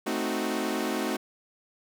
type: chord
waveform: sawtooth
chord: A diminished seventh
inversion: none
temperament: equal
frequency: 220 / 261.6 / 311.1 / 370 Hz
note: A3 / C4 / Eb4 / Gb4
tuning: 0 / 0 / 0 / 0 cents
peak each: -29 dBFS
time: 0.06-1.17 s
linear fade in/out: 10 ms
effects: none